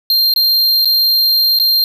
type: tone with dropouts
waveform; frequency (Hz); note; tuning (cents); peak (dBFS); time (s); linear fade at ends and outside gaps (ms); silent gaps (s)
square; 4186; C8; 0; -10; 0.1-1.84; 1; 0.338-0.361 / 0.847-0.855 / 1.588-1.598
effects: none